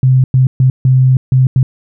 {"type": "tone bursts at uneven times", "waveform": "sine", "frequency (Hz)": 129.8, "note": "C3", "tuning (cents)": -13, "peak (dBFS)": -5, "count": 6, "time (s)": [[0.03, 0.24], [0.34, 0.47], [0.6, 0.7], [0.85, 1.17], [1.32, 1.47], [1.56, 1.63]], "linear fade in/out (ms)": 2, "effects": []}